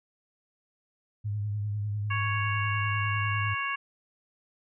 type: tone with vibrato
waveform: sine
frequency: 103.83 Hz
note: G#2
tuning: in tune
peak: -28 dBFS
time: 1.24-3.55 s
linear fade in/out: 20 ms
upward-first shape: sine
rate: 10 Hz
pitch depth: 40 cents each way
type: harmonic tone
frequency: 554.4 Hz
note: C#5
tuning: in tune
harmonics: 2 / 3 / 4 / 5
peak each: -32 / -34 / -35 / -35 dBFS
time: 2.1-3.76 s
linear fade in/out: 10 ms
effects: none